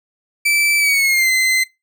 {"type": "tone with pitch glide", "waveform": "40% pulse", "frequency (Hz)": [2323, 2058], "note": ["D7", "C7"], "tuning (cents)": [-20, -29], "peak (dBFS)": -12, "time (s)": [0.45, 1.64], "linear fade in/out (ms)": 10, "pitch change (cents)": -209, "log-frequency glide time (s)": [0.78, 1.3], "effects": ["noise-tail reverb RT60 0.2 s tail -20 dB re dry"]}